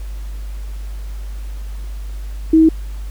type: tone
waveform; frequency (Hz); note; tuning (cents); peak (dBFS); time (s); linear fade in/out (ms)
sine; 319.8; D#4; +48; -6; 2.53-2.69; 5
effects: added 50 Hz sine -24 dBFS peak until 3.1 s + pink hiss -45 dBFS RMS until 3.1 s